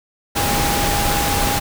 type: tone in noise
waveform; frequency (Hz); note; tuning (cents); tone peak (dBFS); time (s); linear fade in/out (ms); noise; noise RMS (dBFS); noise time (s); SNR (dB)
sine; 814; G#5; -35; -22; 0.35-1.6; 20; pink; -19; 0.35-1.6; -6
effects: none